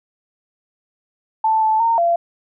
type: tone with pitch steps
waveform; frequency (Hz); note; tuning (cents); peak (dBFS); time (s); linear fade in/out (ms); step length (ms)
sine; 881 / 874 / 918 / 684; A5 / A5 / A#5 / F5; +2 / -12 / -27 / -36; -13; 1.44-2.16; 5; 180
effects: none